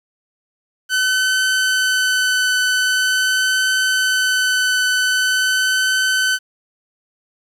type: tone with vibrato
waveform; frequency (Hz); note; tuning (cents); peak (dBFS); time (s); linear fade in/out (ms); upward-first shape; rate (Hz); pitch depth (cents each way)
sawtooth; 1514; F#6; +39; -11; 0.89-6.39; 50; triangle; 0.44; 11
effects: low-pass 11000 Hz 12 dB/octave + 8-bit